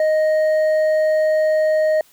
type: tone with hard clipping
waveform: sine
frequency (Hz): 622.3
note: D#5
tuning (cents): 0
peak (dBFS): -15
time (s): 0-2.01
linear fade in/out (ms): 2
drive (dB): 4
effects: white hiss -53 dBFS RMS until 2.12 s